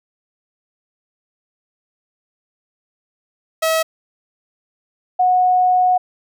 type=tone pair in turn; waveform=sawtooth / sine; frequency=644 / 731.7 Hz; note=E5 / F#5; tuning=-41 / -20 cents; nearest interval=major second; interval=221 cents; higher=second; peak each=-11 dBFS; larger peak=neither; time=3.62-3.83 / 5.19-5.98 s; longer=second; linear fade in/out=10 ms; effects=none